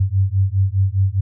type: beating tone pair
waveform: sine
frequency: 94.3 / 99.2 Hz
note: F#2 / G2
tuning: +33 / +21 cents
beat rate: 4.9 Hz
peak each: -17 / -17 dBFS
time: 0-1.21 s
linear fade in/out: 10 ms
effects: none